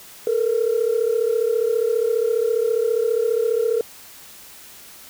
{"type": "tone pair together", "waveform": "sine", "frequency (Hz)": [440, 474.8], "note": ["A4", "A#4"], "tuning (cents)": [0, 32], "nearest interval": "minor second", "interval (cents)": 132, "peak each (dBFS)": -19, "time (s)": [0.27, 3.81], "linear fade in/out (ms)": 2, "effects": ["tanh soft clip ceiling -11 dBFS", "white hiss -43 dBFS RMS until 5.09 s"]}